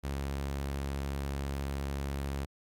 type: tone with vibrato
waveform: sawtooth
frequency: 69.3 Hz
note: C#2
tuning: in tune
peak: -29 dBFS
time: 0.03-2.46 s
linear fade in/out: 20 ms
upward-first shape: sine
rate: 14 Hz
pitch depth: 12 cents each way
effects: AAC 64 kbps